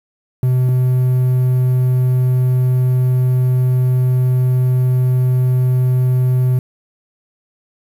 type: tone pair in turn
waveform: triangle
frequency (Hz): 127.1 / 127.1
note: C3 / C3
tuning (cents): -50 / -50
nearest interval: unison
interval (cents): 0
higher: neither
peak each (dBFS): -9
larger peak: neither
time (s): 0.43-0.69 / 0.69-6.59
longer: second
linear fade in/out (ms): 2
effects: 7-bit